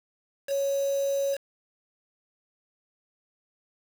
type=tone with quantisation; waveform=sine; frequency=554.4 Hz; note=C#5; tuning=in tune; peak=-24 dBFS; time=0.47-1.38 s; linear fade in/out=50 ms; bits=6; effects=none